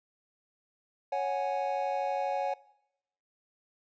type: chord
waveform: triangle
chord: C# suspended fourth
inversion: none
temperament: just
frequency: 554.4 / 739.2 / 831.5 Hz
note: C#5 / F#5 / G#5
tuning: 0 / -2 / +2 cents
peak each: -31 dBFS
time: 1.12-2.54 s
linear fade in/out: 5 ms
effects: noise-tail reverb RT60 0.8 s tail -21 dB re dry + resampled to 16000 Hz